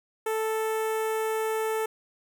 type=tone with notch filter; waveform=sawtooth; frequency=440 Hz; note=A4; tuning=in tune; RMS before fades=-28 dBFS; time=0.26-1.86 s; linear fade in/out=5 ms; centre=4500 Hz; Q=0.69; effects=none